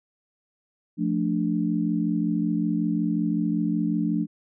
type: chord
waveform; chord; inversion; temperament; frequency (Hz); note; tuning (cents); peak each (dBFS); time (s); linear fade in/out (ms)
sine; D minor; first; equal; 174.61 / 220 / 293.7; F3 / A3 / D4; 0 / 0 / 0; -26; 0.97-4.27; 50
effects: none